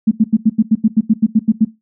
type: tone bursts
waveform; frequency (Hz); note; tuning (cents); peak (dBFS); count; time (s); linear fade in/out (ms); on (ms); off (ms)
sine; 220; A3; 0; -6; 13; 0.07-1.65; 10; 44; 84
effects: noise-tail reverb RT60 0.2 s tail -17 dB re dry